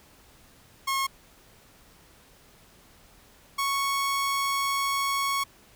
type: tone pair in turn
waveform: sawtooth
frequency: 1084 / 1106.8 Hz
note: C#6 / C#6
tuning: -39 / -3 cents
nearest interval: unison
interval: 36 cents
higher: second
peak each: -21 dBFS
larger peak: neither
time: 0.87-1.07 / 3.58-5.44 s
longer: second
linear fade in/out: 10 ms
effects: pink hiss -56 dBFS RMS until 5.75 s